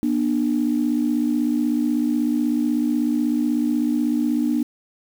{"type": "tone pair together", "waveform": "sine", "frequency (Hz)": [242.1, 298.3], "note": ["B3", "D4"], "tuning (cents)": [-34, 27], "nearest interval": "major third", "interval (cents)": 361, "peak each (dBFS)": -20, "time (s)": [0.03, 4.63], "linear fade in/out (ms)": 0, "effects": ["tanh soft clip ceiling -10 dBFS", "7-bit"]}